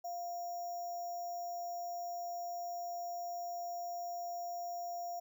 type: tone with sample-and-hold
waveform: sine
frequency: 698.5 Hz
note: F5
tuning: in tune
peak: -38 dBFS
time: 0.04-5.2 s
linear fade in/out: 10 ms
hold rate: 6300 Hz
effects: none